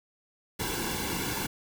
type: noise with comb filter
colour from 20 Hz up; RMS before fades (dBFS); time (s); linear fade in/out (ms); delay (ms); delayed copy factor
pink; -32; 0.59-1.47; 10; 1.6; -0.75
effects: none